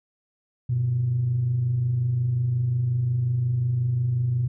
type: tone pair together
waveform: sine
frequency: 98 / 123.58 Hz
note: G2 / B2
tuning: 0 / +2 cents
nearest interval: major third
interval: 402 cents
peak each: -31 / -20 dBFS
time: 0.69-4.48 s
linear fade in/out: 10 ms
effects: tanh soft clip ceiling -15 dBFS